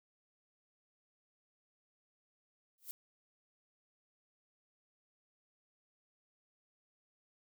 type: noise with exponential growth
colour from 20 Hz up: violet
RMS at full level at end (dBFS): -40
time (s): 2.78-2.91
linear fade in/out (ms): 0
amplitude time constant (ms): 27
effects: none